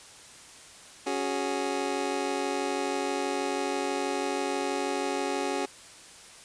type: chord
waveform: 25% pulse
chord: C# suspended fourth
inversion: none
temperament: just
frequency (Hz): 277.2 / 369.6 / 415.8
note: C#4 / F#4 / G#4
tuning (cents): 0 / -2 / +2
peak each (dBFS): -29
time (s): 1.06-5.66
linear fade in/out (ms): 10
effects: white hiss -49 dBFS RMS until 6.44 s + resampled to 22050 Hz